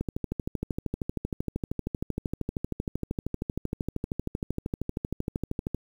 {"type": "click train", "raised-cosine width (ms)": 3, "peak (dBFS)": -16, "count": 75, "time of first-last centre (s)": [0.01, 5.746], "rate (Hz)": 12.9, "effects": ["8-bit"]}